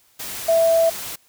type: tone in noise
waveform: sine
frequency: 660 Hz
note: E5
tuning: 2 cents sharp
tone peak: -13 dBFS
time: 0.48-0.9 s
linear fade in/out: 10 ms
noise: white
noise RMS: -31 dBFS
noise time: 0.19-1.16 s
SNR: +15 dB
effects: white hiss -58 dBFS RMS until 1.28 s